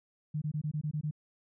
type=tone bursts; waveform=sine; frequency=151.5 Hz; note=D#3; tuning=46 cents flat; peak=-30 dBFS; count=8; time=0.34-1.111 s; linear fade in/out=10 ms; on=78 ms; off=21 ms; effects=none